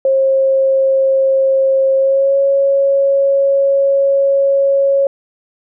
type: tone with pitch glide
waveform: sine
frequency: 536 to 551.7 Hz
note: C5 to C#5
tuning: +42 to -8 cents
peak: -9 dBFS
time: 0.05-5.07 s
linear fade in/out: 2 ms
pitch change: +50 cents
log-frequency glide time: 1.96-2.37 s
effects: none